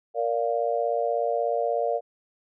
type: chord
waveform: sine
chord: Bb major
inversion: none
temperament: just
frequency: 466.2 / 582.7 / 699.2 Hz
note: Bb4 / D5 / F5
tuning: 0 / -14 / +2 cents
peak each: -27 dBFS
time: 0.14-2.01 s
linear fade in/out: 50 ms
effects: none